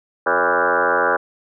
sine tone with frequency modulation, 991 Hz, B5, 6 cents sharp, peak -14 dBFS, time 0.26-1.17 s, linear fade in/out 10 ms, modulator 86.7 Hz, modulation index 6.8, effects none

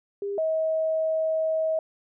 sine tone pair in turn, 401.6 / 637.5 Hz, G4 / D#5, +42 / +42 cents, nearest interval minor sixth, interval 800 cents, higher second, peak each -27 / -22 dBFS, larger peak second, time 0.22-0.38 / 0.38-1.79 s, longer second, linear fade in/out 2 ms, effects none

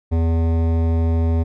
sine tone with hard clipping, 82.41 Hz, E2, in tune, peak -17 dBFS, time 0.11-1.44 s, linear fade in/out 20 ms, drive 15 dB, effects none

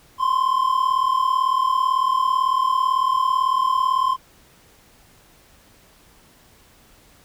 triangle tone pair together, 1032 / 1070 Hz, C6 / C6, -24 / +38 cents, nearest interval minor second, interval 62 cents, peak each -17 / -19 dBFS, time 0.18-4.17 s, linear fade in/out 50 ms, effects pink hiss -53 dBFS RMS until 7.24 s

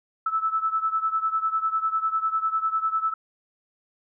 sine beating tone pair, 1308 / 1318 Hz, E6 / E6, -14 / -1 cents, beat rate 10 Hz, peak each -24 / -27 dBFS, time 0.26-3.14 s, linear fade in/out 5 ms, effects none

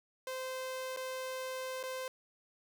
sawtooth tone with dropouts, 518 Hz, C5, 17 cents flat, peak -34 dBFS, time 0.27-2.08 s, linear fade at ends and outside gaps 2 ms, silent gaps 0.964-0.971 / 1.83-1.836 s, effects 10-bit

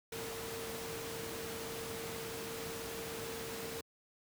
sine tone in noise, 455.4 Hz, A#4, 40 cents flat, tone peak -44 dBFS, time 0.12-3.81 s, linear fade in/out 5 ms, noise pink, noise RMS -43 dBFS, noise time 0.12-3.81 s, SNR -4 dB, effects high-pass 100 Hz 12 dB/octave

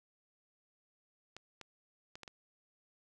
clicks, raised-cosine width 0.2 ms, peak -30 dBFS, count 5, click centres 1.366 / 1.613 / 2.155 / 2.233 / 2.278 s, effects none

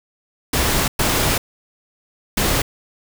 pink noise bursts at uneven times, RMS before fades -18 dBFS, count 3, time 0.53-0.88 / 0.99-1.38 / 2.37-2.62 s, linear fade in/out 5 ms, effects none

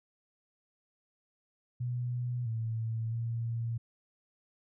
sine tone with pitch steps, 122.6 / 112.8 / 115.8 Hz, B2 / A2 / A#2, -12 / +44 / -11 cents, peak -31 dBFS, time 1.8-3.78 s, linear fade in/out 10 ms, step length 660 ms, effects none

